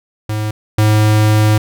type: tone pair in turn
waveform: square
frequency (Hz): 107.1 / 107.1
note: A2 / A2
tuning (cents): -46 / -46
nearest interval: unison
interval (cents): 0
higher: neither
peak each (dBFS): -17 / -9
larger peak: second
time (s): 0.29-0.51 / 0.78-1.58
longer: second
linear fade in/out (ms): 5
effects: none